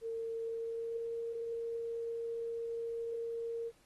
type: tone with pitch glide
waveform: sine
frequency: 455.4 to 462.3 Hz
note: A#4 to A#4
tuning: -40 to -14 cents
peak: -36 dBFS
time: 0.01-3.72 s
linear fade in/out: 50 ms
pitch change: +26 cents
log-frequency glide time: 0.41-1.13 s
effects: pink hiss -68 dBFS RMS until 3.85 s + AAC 32 kbps